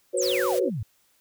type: chord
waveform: sine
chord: F# suspended fourth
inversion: none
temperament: equal with one note detuned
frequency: 370 / 493.9 / 546.7 Hz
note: F#4 / B4 / C#5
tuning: 0 / 0 / -24 cents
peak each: -27 dBFS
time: 0.13-0.7 s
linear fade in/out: 20 ms
type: exponential sweep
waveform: sine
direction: down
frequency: 8760 to 92.5 Hz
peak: -27 dBFS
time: 0.17-0.83 s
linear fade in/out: 5 ms
type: noise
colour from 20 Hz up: white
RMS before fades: -36 dBFS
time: 0.21-0.6 s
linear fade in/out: 20 ms
effects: white hiss -65 dBFS RMS until 1.2 s